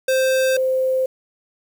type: tone pair in turn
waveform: square / sine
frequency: 523 / 520.4 Hz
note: C5 / C5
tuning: -1 / -9 cents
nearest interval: unison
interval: 8 cents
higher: first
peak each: -16 dBFS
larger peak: neither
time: 0.08-0.57 / 0.57-1.06 s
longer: neither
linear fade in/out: 5 ms
effects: 7-bit